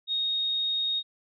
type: tone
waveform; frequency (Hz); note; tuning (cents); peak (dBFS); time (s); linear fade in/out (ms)
sine; 3729; A#7; 0; -25; 0.07-1.03; 50
effects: none